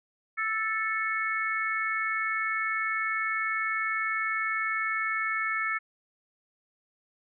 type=harmonic tone; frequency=440 Hz; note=A4; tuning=in tune; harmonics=3 / 4 / 5; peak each=-31 / -31 / -31 dBFS; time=0.37-5.79 s; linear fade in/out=20 ms; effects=none